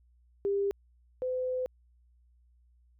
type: tone pair in turn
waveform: sine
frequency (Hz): 399.2 / 508.9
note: G4 / C5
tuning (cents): +32 / -48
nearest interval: major third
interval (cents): 420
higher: second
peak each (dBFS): -26 / -29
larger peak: first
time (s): 0.45-0.71 / 1.22-1.66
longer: second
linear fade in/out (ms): 0
effects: added 60 Hz sine -61 dBFS peak until 2.99 s